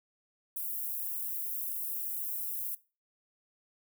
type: high-pass noise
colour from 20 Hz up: white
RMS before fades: -36 dBFS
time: 0.56-2.75 s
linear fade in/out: 5 ms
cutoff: 12000 Hz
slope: 24 dB/octave
effects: noise-tail reverb RT60 0.3 s tail -19 dB re dry